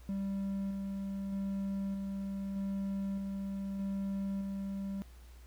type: tone with tremolo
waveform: triangle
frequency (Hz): 196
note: G3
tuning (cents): 0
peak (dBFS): -31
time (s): 0.09-5.02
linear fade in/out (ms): 0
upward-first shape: square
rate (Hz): 0.81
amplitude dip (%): 25
effects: added 60 Hz sine -51 dBFS peak until 5.46 s + pink hiss -63 dBFS RMS until 5.46 s